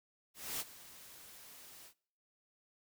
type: noise with ADSR envelope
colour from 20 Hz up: white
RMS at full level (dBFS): -38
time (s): 0.34-1.94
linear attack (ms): 260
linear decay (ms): 36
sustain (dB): -17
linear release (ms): 84
effects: noise-tail reverb RT60 0.6 s tail -24 dB re dry